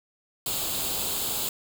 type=noise with comb filter; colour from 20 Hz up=white; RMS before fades=-29 dBFS; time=0.46-1.49 s; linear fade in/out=2 ms; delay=0.26 ms; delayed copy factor=+0.65; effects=none